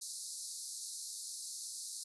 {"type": "band-pass noise", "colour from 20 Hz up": "white", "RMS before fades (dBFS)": -45, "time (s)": [0.01, 2.04], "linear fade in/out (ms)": 10, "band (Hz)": [4000, 11000], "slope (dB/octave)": 96, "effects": []}